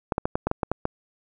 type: clicks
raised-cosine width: 1 ms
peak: -9 dBFS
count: 9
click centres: 0.122 / 0.181 / 0.255 / 0.355 / 0.47 / 0.514 / 0.632 / 0.716 / 0.854 s
effects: none